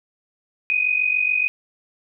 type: tone pair together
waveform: sine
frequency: 2457 / 2504 Hz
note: D#7 / D#7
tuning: -22 / +10 cents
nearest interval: unison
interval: 32 cents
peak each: -22 / -19 dBFS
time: 0.7-1.48 s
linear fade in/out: 0 ms
effects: none